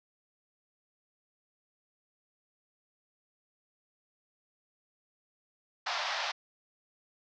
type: band-pass noise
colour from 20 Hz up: pink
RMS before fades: -34 dBFS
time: 5.86-6.32 s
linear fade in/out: 10 ms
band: 640 to 5500 Hz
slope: 48 dB/octave
effects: none